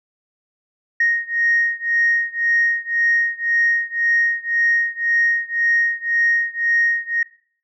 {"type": "beating tone pair", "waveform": "sine", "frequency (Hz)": [1864.7, 1866.6], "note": ["A#6", "A#6"], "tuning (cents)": [0, 2], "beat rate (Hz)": 1.9, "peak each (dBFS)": [-18, -19], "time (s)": [1, 7.23], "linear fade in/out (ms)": 5, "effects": ["noise-tail reverb RT60 0.5 s tail -19 dB re dry", "tanh soft clip ceiling -8 dBFS"]}